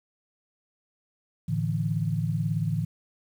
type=chord; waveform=sine; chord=A suspended fourth; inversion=none; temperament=just; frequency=110 / 146.67 / 165 Hz; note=A2 / D3 / E3; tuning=0 / -2 / +2 cents; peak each=-29 / -29 / -28 dBFS; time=1.48-2.85 s; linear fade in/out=10 ms; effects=9-bit